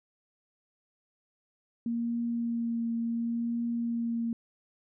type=tone with vibrato; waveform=sine; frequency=233.1 Hz; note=A#3; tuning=in tune; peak=-28 dBFS; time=1.86-4.33 s; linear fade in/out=2 ms; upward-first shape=triangle; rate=0.7 Hz; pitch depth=17 cents each way; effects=none